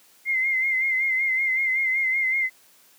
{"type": "tone with vibrato", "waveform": "sine", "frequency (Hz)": 2093, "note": "C7", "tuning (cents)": 0, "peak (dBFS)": -20, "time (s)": [0.25, 2.5], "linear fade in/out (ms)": 50, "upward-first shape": "sine", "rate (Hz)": 5.3, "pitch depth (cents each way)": 46, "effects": ["white hiss -56 dBFS RMS until 2.98 s", "high-pass 150 Hz 12 dB/octave"]}